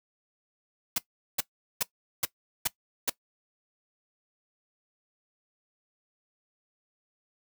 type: noise bursts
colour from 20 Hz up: white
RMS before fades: -26 dBFS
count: 6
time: 0.96-3.098 s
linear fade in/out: 5 ms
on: 23 ms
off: 400 ms
effects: noise-tail reverb RT60 0.1 s tail -19 dB re dry